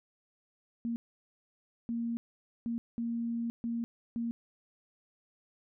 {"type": "tone bursts at uneven times", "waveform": "sine", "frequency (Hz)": 233.1, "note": "A#3", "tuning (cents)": 0, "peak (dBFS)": -31, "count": 6, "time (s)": [[0.85, 0.96], [1.89, 2.17], [2.66, 2.78], [2.98, 3.5], [3.64, 3.84], [4.16, 4.31]], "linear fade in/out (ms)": 0, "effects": []}